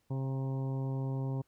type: harmonic tone with a mistuned harmonic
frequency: 133.6 Hz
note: C3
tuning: 36 cents sharp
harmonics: 1 / 2 / 3 / 4 / 5 / 6 / 7 / 8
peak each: -32 / -41 / -45 / -48 / -54 / -54 / -51 / -60 dBFS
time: 0.1-1.42 s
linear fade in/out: 10 ms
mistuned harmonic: 5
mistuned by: +25 cents
effects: pink hiss -75 dBFS RMS until 1.47 s